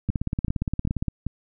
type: two click trains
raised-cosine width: 5 ms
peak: -12 / -14 dBFS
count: 18 / 4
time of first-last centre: 0.1-1.083 / 0.09-1.266 s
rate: 17.3 / 2.55 Hz
effects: none